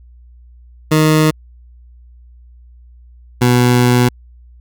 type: tone pair in turn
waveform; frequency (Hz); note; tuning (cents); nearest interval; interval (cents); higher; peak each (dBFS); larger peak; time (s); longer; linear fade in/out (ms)
20% pulse; 155.56 / 123.11; D#3 / B2; 0 / -5; major third; 405; first; -4; neither; 0.91-1.31 / 3.41-4.09; second; 10
effects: added 60 Hz sine -39 dBFS peak until 4.6 s